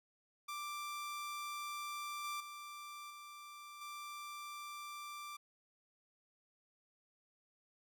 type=tone with level steps; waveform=sawtooth; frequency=1178 Hz; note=D6; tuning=5 cents sharp; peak=-38 / -36 / -44 / -47 / -42 dBFS; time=0.48-5.37 s; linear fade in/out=10 ms; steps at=2.24 / 2.4 / 3.1 / 3.81 s; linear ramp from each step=5 ms; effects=none